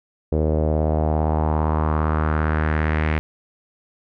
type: tone with low-pass filter sweep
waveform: sawtooth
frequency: 77.5 Hz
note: D#2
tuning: 6 cents flat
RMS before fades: -20 dBFS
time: 0.32-3.19 s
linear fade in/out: 0 ms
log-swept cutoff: 480 to 2200 Hz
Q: 3
effects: none